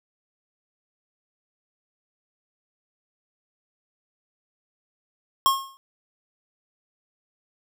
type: tone with exponential decay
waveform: square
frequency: 1081 Hz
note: C#6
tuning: 44 cents flat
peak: -14 dBFS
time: 5.46-5.77 s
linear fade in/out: 0 ms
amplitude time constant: 67 ms
effects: none